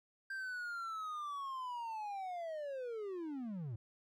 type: linear sweep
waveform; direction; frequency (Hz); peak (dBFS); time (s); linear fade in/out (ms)
triangle; down; 1588 to 103; -38; 0.3-3.76; 5
effects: none